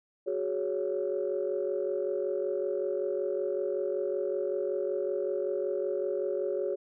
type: chord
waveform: sine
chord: F# suspended second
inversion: none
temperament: equal with one note detuned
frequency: 370 / 415.3 / 557.3 Hz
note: F#4 / G#4 / C#5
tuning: 0 / 0 / +9 cents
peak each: -32 dBFS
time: 0.26-6.76 s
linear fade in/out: 20 ms
effects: tanh soft clip ceiling -20 dBFS